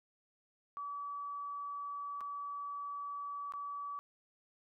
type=tone with dropouts; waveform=sine; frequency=1146 Hz; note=D6; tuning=43 cents flat; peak=-39 dBFS; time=0.77-3.99 s; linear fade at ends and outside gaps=0 ms; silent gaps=2.207-2.212 / 3.522-3.537 s; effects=none